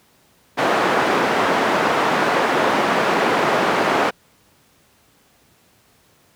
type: band-pass noise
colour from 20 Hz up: white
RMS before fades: -18 dBFS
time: 0.57-4.11 s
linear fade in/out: 20 ms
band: 230 to 1200 Hz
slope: 12 dB/octave
effects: pink hiss -56 dBFS RMS until 6.35 s + high-pass 80 Hz 12 dB/octave